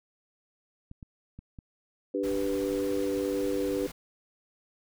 clicks, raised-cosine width 5 ms, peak -31 dBFS, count 4, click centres 0.914 / 1.028 / 1.39 / 1.588 s
sine chord, G major, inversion second, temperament equal, 293.7 / 392 / 493.9 Hz, D4 / G4 / B4, 0 / 0 / 0 cents, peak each -31 dBFS, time 2.14-3.87 s, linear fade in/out 5 ms
pink noise, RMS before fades -43 dBFS, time 2.23-3.92 s, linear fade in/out 10 ms
effects none

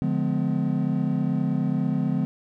triangle chord, D diminished seventh, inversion none, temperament just, 146.83 / 176.2 / 211.4 / 253.7 Hz, D3 / F3 / Ab3 / Cb4, 0 / +16 / +31 / +47 cents, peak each -25 / -25 / -26 / -25 dBFS, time 0.02-2.25 s, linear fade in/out 0 ms, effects none

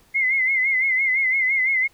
sine tone with vibrato, 2093 Hz, C7, in tune, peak -17 dBFS, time 0.14-1.88 s, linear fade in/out 20 ms, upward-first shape sine, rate 5.9 Hz, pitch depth 72 cents each way, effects pink hiss -57 dBFS RMS until 1.93 s

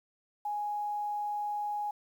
sine tone with quantisation, 830.6 Hz, G#5, in tune, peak -31 dBFS, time 0.45-1.91 s, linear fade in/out 5 ms, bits 10, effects none

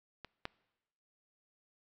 clicks, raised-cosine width 0.3 ms, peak -29 / -21 dBFS, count 2, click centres 0.247 / 0.454 s, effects noise-tail reverb RT60 1.0 s tail -23 dB re dry

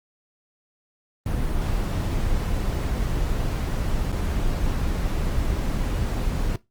brown noise with dropouts, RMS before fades -24 dBFS, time 1.26-6.56 s, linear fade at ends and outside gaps 2 ms, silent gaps 4.12-4.125 s, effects noise-tail reverb RT60 0.2 s tail -19 dB re dry + Opus 32 kbps

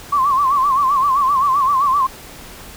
sine tone with vibrato, 1098 Hz, C#6, 17 cents flat, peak -12 dBFS, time 0.12-2.07 s, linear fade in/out 10 ms, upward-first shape sine, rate 7.7 Hz, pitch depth 110 cents each way, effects pink hiss -37 dBFS RMS until 2.76 s

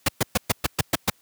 pink noise bursts, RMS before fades -19 dBFS, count 8, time 0.06-1.1 s, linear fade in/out 5 ms, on 25 ms, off 120 ms, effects white hiss -61 dBFS RMS until 1.21 s + high-pass 80 Hz 12 dB/octave

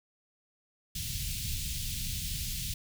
pink band-stop noise, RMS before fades -35 dBFS, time 0.95-2.74 s, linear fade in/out 5 ms, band 160 to 2900 Hz, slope 24 dB/octave, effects none

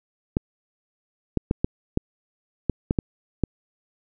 clicks, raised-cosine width 3 ms, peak -7 dBFS, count 9, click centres 0.369 / 1.373 / 1.511 / 1.645 / 1.974 / 2.697 / 2.909 / 2.988 / 3.437 s, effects none

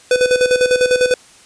square tone with tremolo, 500 Hz, B4, 21 cents sharp, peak -10 dBFS, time 0.11-1.14 s, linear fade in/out 2 ms, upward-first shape square, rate 10 Hz, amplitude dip 65%, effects white hiss -45 dBFS RMS until 1.45 s + resampled to 22050 Hz

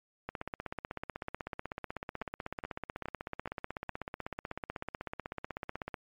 two click trains, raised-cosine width 0.5 ms, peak -22 / -23 dBFS, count 92 / 5, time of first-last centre 0.29-5.942 / 2.22-3.894 s, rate 16.1 / 2.39 Hz, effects MP3 64 kbps

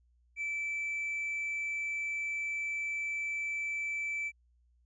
triangle tone with tanh clipping, 2320 Hz, D7, 22 cents flat, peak -33 dBFS, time 0.36-4.32 s, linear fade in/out 50 ms, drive 6 dB, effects added 60 Hz sine -65 dBFS peak until 4.85 s + resampled to 22050 Hz

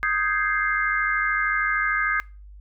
sine chord, Ab major seventh, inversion second, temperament equal, 1244.5 / 1568 / 1661.2 / 2093 Hz, Eb6 / G6 / Ab6 / C7, 0 / 0 / 0 / 0 cents, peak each -26 dBFS, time 0.03-2.2 s, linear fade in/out 0 ms, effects noise-tail reverb RT60 0.3 s tail -22 dB re dry + added 50 Hz sine -41 dBFS peak until 2.6 s

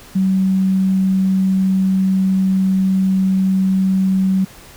sine tone, 190 Hz, F#3, 46 cents sharp, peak -12 dBFS, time 0.15-4.45 s, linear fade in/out 10 ms, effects pink hiss -41 dBFS RMS until 4.76 s

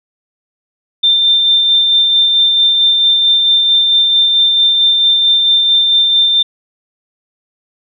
sine tone with tremolo, 3583 Hz, A7, 31 cents sharp, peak -6 dBFS, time 1.03-6.43 s, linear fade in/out 10 ms, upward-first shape sine, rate 4.5 Hz, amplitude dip 30%, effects none

